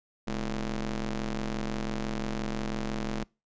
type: ring-modulated tone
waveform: sawtooth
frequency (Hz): 116.54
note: A#2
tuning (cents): 0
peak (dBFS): -23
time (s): 0.27-3.24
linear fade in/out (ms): 10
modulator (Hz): 93.6
effects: noise-tail reverb RT60 0.3 s tail -26 dB re dry + resampled to 16000 Hz